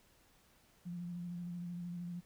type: tone with vibrato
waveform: sine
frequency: 174.61 Hz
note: F3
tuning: in tune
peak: -40 dBFS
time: 0.85-2.21 s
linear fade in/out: 20 ms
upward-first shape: square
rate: 13 Hz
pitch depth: 22 cents each way
effects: pink hiss -68 dBFS RMS until 2.25 s